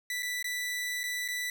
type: tone with dropouts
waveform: sawtooth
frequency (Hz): 1975.5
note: B6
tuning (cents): 0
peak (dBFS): -28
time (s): 0.1-1.5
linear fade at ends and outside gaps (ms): 2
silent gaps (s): 0.224-0.229 / 0.427-0.443 / 1.033-1.038 / 1.279-1.285
effects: none